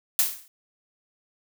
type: noise with exponential decay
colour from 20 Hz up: blue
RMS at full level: -18 dBFS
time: 0.19-0.48 s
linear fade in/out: 1 ms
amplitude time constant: 63 ms
effects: none